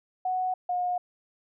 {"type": "tone pair in turn", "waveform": "sine", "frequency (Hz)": [740, 718.5], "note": ["F#5", "F5"], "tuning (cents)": [0, 49], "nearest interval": "minor second", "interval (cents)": 51, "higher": "first", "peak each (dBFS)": -25, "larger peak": "neither", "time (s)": [[0.25, 0.54], [0.69, 0.98]], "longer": "neither", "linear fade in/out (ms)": 5, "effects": []}